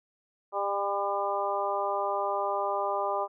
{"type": "harmonic tone", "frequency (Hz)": 200, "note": "G3", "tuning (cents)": 35, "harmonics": [2, 3, 4, 5, 6], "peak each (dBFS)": [-35, -32, -32, -33, -34], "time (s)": [0.52, 3.28], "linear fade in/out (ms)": 50, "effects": []}